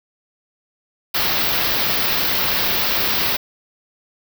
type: band-stop noise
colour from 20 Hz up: white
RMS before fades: -19 dBFS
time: 1.14-3.37 s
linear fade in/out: 10 ms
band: 5300 to 14000 Hz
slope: 48 dB/octave
effects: none